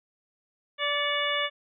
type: harmonic tone with a mistuned harmonic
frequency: 581 Hz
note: D5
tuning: 19 cents flat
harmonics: 1 / 2 / 3 / 4 / 5 / 6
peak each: -32 / -32 / -32 / -32 / -32 / -32 dBFS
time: 0.78-1.5 s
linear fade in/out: 50 ms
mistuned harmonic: 4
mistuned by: -61 cents
effects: none